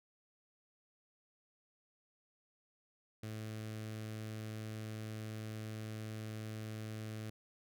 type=tone with notch filter; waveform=sawtooth; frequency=108.9 Hz; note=A2; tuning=17 cents flat; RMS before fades=-44 dBFS; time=3.23-7.3 s; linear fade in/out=5 ms; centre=920 Hz; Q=1.7; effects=none